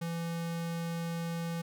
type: tone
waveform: square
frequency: 167.8 Hz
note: E3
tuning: 31 cents sharp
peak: -34 dBFS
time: 0.01-1.62 s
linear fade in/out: 10 ms
effects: none